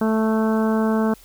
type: harmonic tone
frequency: 220 Hz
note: A3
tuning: in tune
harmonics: 1 / 2 / 3 / 4 / 5 / 6 / 7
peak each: -18 / -24 / -28 / -30 / -32 / -34 / -35 dBFS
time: 0.01-1.14 s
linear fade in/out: 5 ms
effects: added 41 Hz sine -50 dBFS peak until 1.24 s + white hiss -50 dBFS RMS until 1.24 s